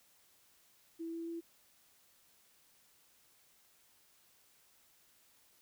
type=tone with pitch steps; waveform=sine; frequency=330 / 332.5 / 335 Hz; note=E4 / E4 / E4; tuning=+2 / +15 / +28 cents; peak=-39 dBFS; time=0.99-1.41 s; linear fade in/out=20 ms; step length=140 ms; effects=white hiss -68 dBFS RMS until 5.61 s

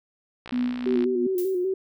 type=click train; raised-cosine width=0.3 ms; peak=-22 dBFS; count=36; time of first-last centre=0.46-1.04 s; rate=60.3 Hz
type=tone with tremolo; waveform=sine; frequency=246.9 Hz; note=B3; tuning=in tune; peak=-21 dBFS; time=0.52-1.27 s; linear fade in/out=5 ms; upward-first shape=sine; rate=2.8 Hz; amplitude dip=60%
type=tone with vibrato; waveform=sine; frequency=370 Hz; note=F#4; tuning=in tune; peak=-22 dBFS; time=0.86-1.74 s; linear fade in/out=5 ms; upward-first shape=square; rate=5.1 Hz; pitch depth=49 cents each way
type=noise with exponential decay; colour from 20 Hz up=violet; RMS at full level=-34 dBFS; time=1.38-1.69 s; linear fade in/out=1 ms; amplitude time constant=67 ms
effects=none

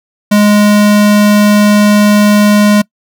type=tone; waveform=square; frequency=207.7 Hz; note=G#3; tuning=in tune; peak=-5 dBFS; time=0.31-2.82 s; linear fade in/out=10 ms; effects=noise-tail reverb RT60 0.1 s tail -24 dB re dry

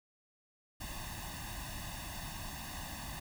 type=noise with comb filter; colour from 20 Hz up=pink; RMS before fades=-43 dBFS; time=0.8-3.2 s; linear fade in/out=10 ms; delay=1.1 ms; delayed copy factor=+1; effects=none

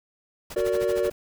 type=noise with tremolo; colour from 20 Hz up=pink; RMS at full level=-36 dBFS; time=0.5-1.12 s; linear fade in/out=5 ms; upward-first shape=sine; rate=13 Hz; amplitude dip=100%
type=chord; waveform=triangle; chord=Gb augmented; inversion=none; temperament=just; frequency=370 / 462.5 / 578.1 Hz; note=Gb4 / Bb4 / D5; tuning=0 / -14 / -27 cents; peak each=-24 dBFS; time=0.56-1.1 s; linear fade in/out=5 ms
effects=none

